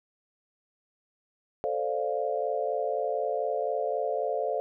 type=chord; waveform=sine; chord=D minor seventh; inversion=second; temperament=equal; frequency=440 / 523.3 / 587.3 / 698.5 Hz; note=A4 / C5 / D5 / F5; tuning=0 / 0 / 0 / 0 cents; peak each=-32 dBFS; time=1.64-4.6 s; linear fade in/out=0 ms; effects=none